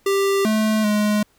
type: tone with pitch steps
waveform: square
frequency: 394 / 216.6 / 209.8 Hz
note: G4 / A3 / G#3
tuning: +9 / -27 / +18 cents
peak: -17 dBFS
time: 0.06-1.23 s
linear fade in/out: 5 ms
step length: 390 ms
effects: pink hiss -60 dBFS RMS until 1.38 s